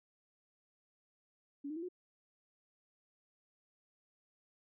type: tone with pitch steps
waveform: sine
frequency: 283.2 / 307.1 / 332.9 / 361 Hz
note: C#4 / D#4 / E4 / F#4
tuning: +37 / -23 / +17 / -43 cents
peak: -39 dBFS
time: 1.64-1.888 s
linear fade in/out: 10 ms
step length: 62 ms
effects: none